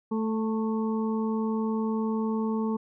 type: harmonic tone with a mistuned harmonic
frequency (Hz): 220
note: A3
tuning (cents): 0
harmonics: 1 / 2 / 4 / 5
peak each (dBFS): -26 / -32 / -38 / -40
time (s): 0.11-2.77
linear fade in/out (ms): 10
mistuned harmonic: 4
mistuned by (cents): +18
effects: none